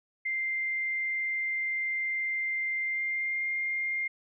sine tone with pitch glide, 2093 to 2114 Hz, C7 to C7, 0 to +17 cents, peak -28 dBFS, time 0.25-4.08 s, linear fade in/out 10 ms, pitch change +17 cents, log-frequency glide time 2.81-3.45 s, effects none

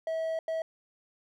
triangle tone bursts at uneven times, 647 Hz, E5, 32 cents flat, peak -27 dBFS, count 2, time 0.07-0.39 / 0.48-0.62 s, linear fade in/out 2 ms, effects none

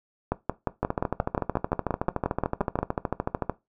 two click trains, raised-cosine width 1 ms, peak -10 / -11 dBFS, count 15 / 37, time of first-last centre 0.32-2.789 / 0.83-3.497 s, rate 5.67 / 13.5 Hz, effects noise-tail reverb RT60 0.2 s tail -17 dB re dry

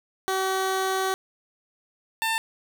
15% pulse tone pair in turn, 380.5 / 895.6 Hz, F#4 / A5, +48 / +30 cents, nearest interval octave + minor third, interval 1482 cents, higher second, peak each -17 dBFS, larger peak neither, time 0.28-1.14 / 2.22-2.38 s, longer first, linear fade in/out 0 ms, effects none

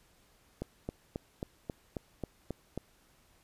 click train, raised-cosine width 2 ms, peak -22 dBFS, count 9, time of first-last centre 0.62-2.776 s, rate 3.71 Hz, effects pink hiss -66 dBFS RMS until 3.43 s + resampled to 32000 Hz

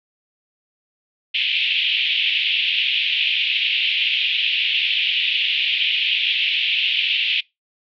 pink band-pass noise, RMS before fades -20 dBFS, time 1.34-7.41 s, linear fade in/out 10 ms, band 2500 to 3400 Hz, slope 48 dB/octave, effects noise-tail reverb RT60 0.2 s tail -24 dB re dry

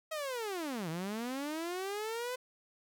sawtooth linear two-way sweep, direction down then up, 644 to 155 to 510 Hz, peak -32 dBFS, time 0.11-2.36 s, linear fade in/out 10 ms, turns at 0.89 s, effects none

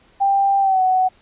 sine tone with pitch glide, 790 to 745.7 Hz, G5 to F#5, +13 to +13 cents, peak -13 dBFS, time 0.2-1.09 s, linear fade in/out 20 ms, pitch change -100 cents, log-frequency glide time 0.6-0.81 s, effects pink hiss -54 dBFS RMS until 1.21 s + resampled to 8000 Hz

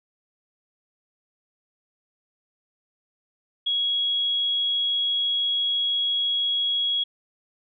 sine tone, 3322 Hz, G#7, in tune, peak -21 dBFS, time 3.66-7.04 s, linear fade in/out 10 ms, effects none

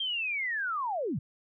sine linear sweep, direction down, 3215 to 103.4 Hz, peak -29 dBFS, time 0-1.19 s, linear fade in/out 5 ms, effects none

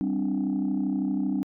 sine chord, G suspended fourth, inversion none, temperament just, 196 / 261.3 / 294 Hz, G3 / C4 / D4, 0 / -2 / +2 cents, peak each -27 dBFS, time 0.01-1.43 s, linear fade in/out 0 ms, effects tanh soft clip ceiling -19 dBFS

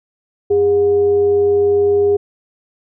sine tone with frequency modulation, 406.3 Hz, G#4, 38 cents flat, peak -10 dBFS, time 0.5-2.17 s, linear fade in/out 10 ms, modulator 315 Hz, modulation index 0.21, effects none

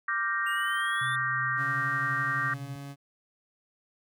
sine chord, G minor seventh, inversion second, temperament equal, 1174.7 / 1396.9 / 1568 / 1864.7 Hz, D6 / F6 / G6 / Bb6, 0 / 0 / 0 / 0 cents, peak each -31 / -37 / -31 / -31 dBFS, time 0.08-2.54 s, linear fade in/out 5 ms
square linear sweep, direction up, 2783 to 3571 Hz, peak -38 dBFS, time 0.46-1.16 s, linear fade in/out 10 ms
sine tone with tremolo, 128.6 Hz, C3, 30 cents flat, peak -36 dBFS, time 1.01-2.76 s, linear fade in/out 5 ms, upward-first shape triangle, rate 2.9 Hz, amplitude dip 30%
30% pulse tone, 140.4 Hz, C#3, 22 cents sharp, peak -36 dBFS, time 1.56-2.96 s, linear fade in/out 50 ms
effects none

